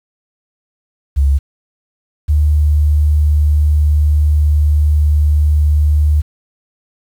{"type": "tone pair in turn", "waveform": "sine", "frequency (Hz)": [69.3, 74.86], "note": ["C#2", "D2"], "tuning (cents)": [0, 34], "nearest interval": "minor second", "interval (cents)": 134, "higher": "second", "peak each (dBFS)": -8, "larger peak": "neither", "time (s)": [[1.16, 1.39], [2.28, 6.22]], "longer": "second", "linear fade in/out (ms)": 20, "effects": ["7-bit"]}